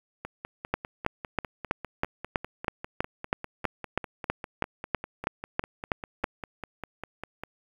two click trains, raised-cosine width 0.5 ms, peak -20 / -9 dBFS, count 37 / 18, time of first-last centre 0.25-7.436 / 0.74-6.242 s, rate 5.01 / 3.09 Hz, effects 8-bit

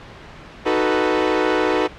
sawtooth chord, B dominant seventh, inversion first, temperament equal, 311.1 / 370 / 440 / 493.9 Hz, D#4 / F#4 / A4 / B4, 0 / 0 / 0 / 0 cents, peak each -18 dBFS, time 0.65-1.88 s, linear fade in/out 20 ms, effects pink hiss -39 dBFS RMS until 1.98 s + low-pass 3000 Hz 12 dB/octave

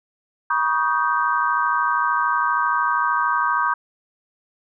sine tone cluster, 962 / 1117 / 1230 / 1559 Hz, B5 / C#6 / D#6 / G6, -46 / +13 / -20 / -10 cents, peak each -23 dBFS, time 0.5-3.74 s, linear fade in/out 5 ms, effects none

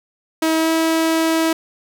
sawtooth tone with pitch glide, 320.6 to 324.3 Hz, E4 to E4, -48 to -28 cents, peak -11 dBFS, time 0.42-1.53 s, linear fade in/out 5 ms, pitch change +20 cents, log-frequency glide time 0.57-0.7 s, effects none

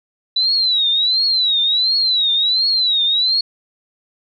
sine tone with vibrato, 3951 Hz, B7, in tune, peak -13 dBFS, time 0.36-3.41 s, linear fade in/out 5 ms, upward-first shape triangle, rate 1.4 Hz, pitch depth 170 cents each way, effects none

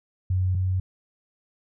sine tone pair in turn, 92.5 / 93 Hz, F#2 / F#2, 0 / +9 cents, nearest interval unison, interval 9 cents, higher second, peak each -20 / -21 dBFS, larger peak first, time 0.3-0.55 / 0.55-0.8 s, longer neither, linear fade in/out 5 ms, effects none

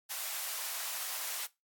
white high-pass noise, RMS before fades -38 dBFS, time 0.09-1.47 s, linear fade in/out 20 ms, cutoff 610 Hz, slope 24 dB/octave, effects noise-tail reverb RT60 0.2 s tail -18 dB re dry + AAC 64 kbps

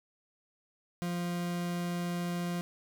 40% pulse tone, 174.61 Hz, F3, in tune, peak -31 dBFS, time 1.02-2.61 s, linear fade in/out 0 ms, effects none

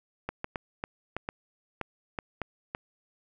clicks, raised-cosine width 0.5 ms, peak -17 dBFS, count 10, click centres 0.29 / 0.444 / 0.558 / 0.839 / 1.166 / 1.289 / 1.813 / 2.188 / 2.417 / 2.749 s, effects none

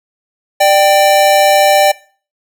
square tone pair together, 595 / 780.8 Hz, D5 / G5, +22 / -7 cents, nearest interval perfect fourth, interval 471 cents, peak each -10 dBFS, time 0.6-1.92 s, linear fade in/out 10 ms, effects noise-tail reverb RT60 0.4 s tail -20 dB re dry

